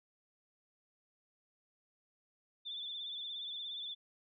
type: tone with vibrato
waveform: sine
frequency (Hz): 3520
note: A7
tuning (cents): 0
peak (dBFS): -40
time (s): 2.65-3.95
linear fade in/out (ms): 20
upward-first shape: sine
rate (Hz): 17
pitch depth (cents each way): 49
effects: none